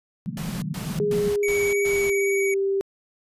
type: band-pass noise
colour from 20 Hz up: pink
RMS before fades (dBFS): -30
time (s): 0.26-1.3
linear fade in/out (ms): 0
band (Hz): 140 to 210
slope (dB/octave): 48
type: noise bursts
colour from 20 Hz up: pink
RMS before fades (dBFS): -36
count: 5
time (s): 0.37-2.1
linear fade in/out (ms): 2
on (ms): 250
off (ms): 120
type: tone with pitch glide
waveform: sine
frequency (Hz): 413.8 to 391.9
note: G#4 to G4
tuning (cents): -6 to 0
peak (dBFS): -20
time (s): 1-2.81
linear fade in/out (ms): 0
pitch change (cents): -94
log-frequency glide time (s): 1.15-2.49
type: tone with vibrato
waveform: square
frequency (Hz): 2257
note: C#7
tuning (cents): +31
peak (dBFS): -26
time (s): 1.43-2.54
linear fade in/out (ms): 2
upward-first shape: square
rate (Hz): 18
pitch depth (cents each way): 14
effects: resampled to 32000 Hz